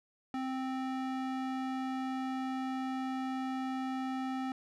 square tone with band-pass filter, 261.6 Hz, C4, in tune, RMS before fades -36 dBFS, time 0.34-4.52 s, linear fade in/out 2 ms, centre 720 Hz, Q 0.52, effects none

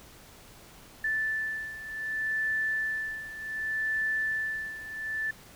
sine beating tone pair, 1757 / 1757.66 Hz, A6 / A6, -3 / -2 cents, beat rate 0.66 Hz, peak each -34 / -30 dBFS, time 1.04-5.31 s, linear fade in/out 5 ms, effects pink hiss -52 dBFS RMS until 5.55 s

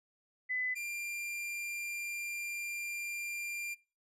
sine / 45% pulse tone pair in turn, 2008 / 2386 Hz, B6 / D7, +28 / +27 cents, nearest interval minor third, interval 299 cents, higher second, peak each -32 / -37 dBFS, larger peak first, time 0.49-0.75 / 0.75-3.75 s, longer second, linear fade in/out 20 ms, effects noise-tail reverb RT60 0.3 s tail -20 dB re dry + resampled to 32000 Hz

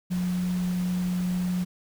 sine tone in noise, 180.2 Hz, F#3, 45 cents flat, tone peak -24 dBFS, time 0.1-1.65 s, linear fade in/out 20 ms, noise pink, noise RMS -42 dBFS, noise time 0.1-1.65 s, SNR +15 dB, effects none

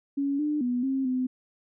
sine tone with pitch steps, 279.7 / 299 / 245.9 / 267.5 / 255.1 Hz, C#4 / D4 / B3 / C4 / C4, +16 / +31 / -7 / +38 / -44 cents, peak -24 dBFS, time 0.17-1.27 s, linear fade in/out 10 ms, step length 220 ms, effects none

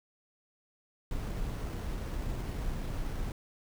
brown noise with sample-and-hold, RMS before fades -35 dBFS, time 1.11-3.32 s, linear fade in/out 2 ms, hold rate 7350 Hz, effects none

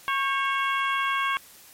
harmonic tone with a mistuned harmonic, 550 Hz, C#5, 14 cents flat, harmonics 2 / 3 / 4 / 5 / 6, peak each -25 / -29 / -31 / -33 / -35 dBFS, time 0.08-1.37 s, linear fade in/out 0 ms, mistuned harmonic 3, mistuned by -53 cents, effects white hiss -50 dBFS RMS until 1.73 s + MP3 64 kbps

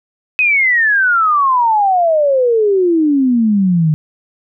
sine exponential sweep, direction down, 2554 to 149.9 Hz, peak -9 dBFS, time 0.39-3.94 s, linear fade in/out 0 ms, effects none

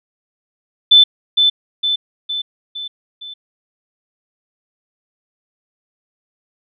sine tone with echo, 3520 Hz, A7, in tune, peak -4 dBFS, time 0.91-1.04 s, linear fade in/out 10 ms, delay 460 ms, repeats 5, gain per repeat -5 dB, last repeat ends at 3.34 s, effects none

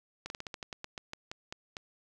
slowing click train, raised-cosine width 0.2 ms, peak -22 dBFS, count 14, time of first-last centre 0.26-1.768 s, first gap 41 ms, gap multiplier 1.16, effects none

